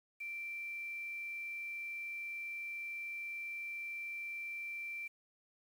sine tone with quantisation, 2349 Hz, D7, in tune, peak -40 dBFS, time 0.2-5.08 s, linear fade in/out 10 ms, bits 10, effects none

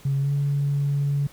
sine tone with pitch glide, 137.9 to 142.02 Hz, C#3 to C#3, -9 to +42 cents, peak -19 dBFS, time 0.05-1.27 s, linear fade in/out 5 ms, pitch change +51 cents, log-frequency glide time 0.2-0.31 s, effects tanh soft clip ceiling -16 dBFS + pink hiss -50 dBFS RMS until 1.32 s

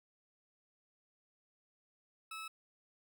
20% pulse tone, 1300 Hz, E6, 24 cents flat, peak -38 dBFS, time 2.31-2.48 s, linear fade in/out 5 ms, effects none

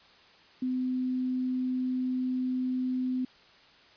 sine tone, 255 Hz, C4, 44 cents flat, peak -27 dBFS, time 0.62-3.25 s, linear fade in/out 5 ms, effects white hiss -57 dBFS RMS until 3.96 s + resampled to 11025 Hz

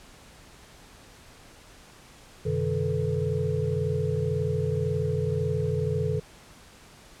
sine tone cluster, 94.8 / 131.3 / 153.2 / 431.9 / 484.8 Hz, F#2 / C3 / D#3 / A4 / B4, +43 / +6 / -27 / -32 / -32 cents, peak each -31 / -31 / -29 / -29 / -34 dBFS, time 2.45-6.2 s, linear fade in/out 10 ms, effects pink hiss -51 dBFS RMS until 7.2 s + low-pass 10000 Hz 12 dB/octave

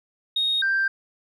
sine tone pair in turn, 3729 / 1576 Hz, A#7 / G6, 0 / +9 cents, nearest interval octave + minor third, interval 1491 cents, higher first, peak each -19 / -18 dBFS, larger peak second, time 0.36-0.62 / 0.62-0.88 s, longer neither, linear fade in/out 5 ms, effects tanh soft clip ceiling -16 dBFS

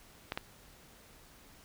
clicks, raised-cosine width 0.3 ms, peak -18 dBFS, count 2, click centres 0.321 / 0.375 s, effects pink hiss -58 dBFS RMS until 1.64 s

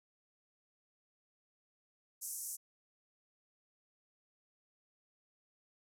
white band-pass noise, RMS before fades -43 dBFS, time 2.21-2.57 s, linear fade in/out 20 ms, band 6000 to 13000 Hz, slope 48 dB/octave, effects none

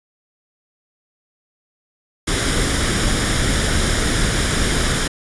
pink noise with comb filter, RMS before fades -18 dBFS, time 2.27-5.08 s, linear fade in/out 10 ms, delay 0.57 ms, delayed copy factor +0.5, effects resampled to 24000 Hz

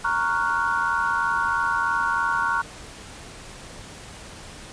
sine chord, Gb major seventh, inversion first, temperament equal, 932.3 / 1108.7 / 1396.9 / 1480 Hz, Bb5 / Db6 / F6 / Gb6, 0 / 0 / 0 / 0 cents, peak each -26 dBFS, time 0.04-2.62 s, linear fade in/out 10 ms, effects pink hiss -41 dBFS RMS until 4.72 s + resampled to 22050 Hz

